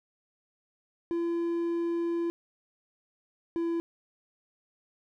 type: tone pair in turn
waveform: triangle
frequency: 339.3 / 336 Hz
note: F4 / E4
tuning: -50 / +33 cents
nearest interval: unison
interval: 17 cents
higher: first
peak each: -25 dBFS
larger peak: neither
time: 1.11-2.3 / 3.56-3.8 s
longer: first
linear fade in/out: 0 ms
effects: none